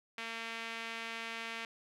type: tone with band-pass filter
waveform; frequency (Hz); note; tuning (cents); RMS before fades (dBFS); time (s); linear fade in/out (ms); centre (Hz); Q
sawtooth; 227.9; A#3; -39; -42; 0.18-1.65; 2; 2400; 1.6
effects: none